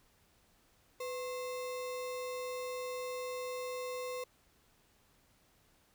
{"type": "tone with sample-and-hold", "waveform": "sine", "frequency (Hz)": 501, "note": "B4", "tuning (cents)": 25, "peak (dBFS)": -37, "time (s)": [1, 4.24], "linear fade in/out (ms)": 5, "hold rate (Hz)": 1575, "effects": ["pink hiss -69 dBFS RMS until 5.94 s"]}